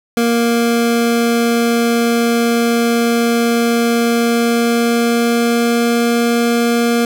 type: tone with pitch glide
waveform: 25% pulse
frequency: 234 to 235.4 Hz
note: A#3 to A#3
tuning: +7 to +17 cents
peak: -8 dBFS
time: 0.17-7.05 s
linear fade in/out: 2 ms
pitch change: +10 cents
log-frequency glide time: 4.2-6.12 s
effects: none